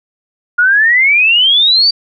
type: exponential sweep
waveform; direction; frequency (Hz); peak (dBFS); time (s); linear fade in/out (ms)
sine; up; 1410 to 4699; -6; 0.58-1.91; 10
effects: none